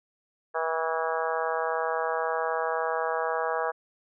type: harmonic tone with a mistuned harmonic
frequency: 161.9 Hz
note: E3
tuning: 31 cents flat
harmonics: 3 / 4 / 5 / 6 / 7 / 8 / 9 / 10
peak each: -31 / -32 / -33 / -35 / -34 / -37 / -39 / -36 dBFS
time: 0.54-3.72 s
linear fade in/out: 20 ms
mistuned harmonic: 10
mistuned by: +22 cents
effects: none